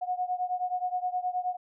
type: beating tone pair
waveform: sine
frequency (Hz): 724 / 733.5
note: F#5 / F#5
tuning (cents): -38 / -15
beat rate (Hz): 9.5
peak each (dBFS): -30 / -32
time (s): 0.01-1.57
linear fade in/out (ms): 20
effects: none